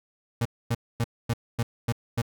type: tone bursts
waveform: 35% pulse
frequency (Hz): 117.1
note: A#2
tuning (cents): +8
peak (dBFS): -21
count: 7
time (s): 0.41-2.218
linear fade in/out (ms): 5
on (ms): 44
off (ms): 250
effects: none